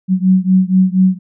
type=beating tone pair; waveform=sine; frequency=185 / 189.2 Hz; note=F#3 / F#3; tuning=0 / +39 cents; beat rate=4.2 Hz; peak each=-11 / -12 dBFS; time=0.08-1.19 s; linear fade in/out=50 ms; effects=none